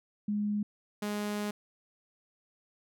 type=tone pair in turn; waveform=sine / sawtooth; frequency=207.7 / 207.7 Hz; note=G#3 / G#3; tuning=0 / 0 cents; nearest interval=unison; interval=0 cents; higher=neither; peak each=-28 dBFS; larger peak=neither; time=0.28-0.63 / 1.02-1.51 s; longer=second; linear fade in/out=5 ms; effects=none